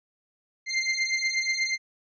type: beating tone pair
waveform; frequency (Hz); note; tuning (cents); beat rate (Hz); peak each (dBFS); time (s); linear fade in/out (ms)
sawtooth; 2089 / 2097.3; C7 / C7; -3 / +4; 8.3; -24; 0.66-1.78; 50
effects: resampled to 16000 Hz